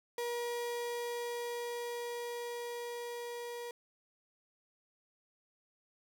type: tone with level ramp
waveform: 35% pulse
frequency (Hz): 477.6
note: A#4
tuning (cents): +42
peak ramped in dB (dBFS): -33 to -39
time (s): 0.18-3.71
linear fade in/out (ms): 2
effects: none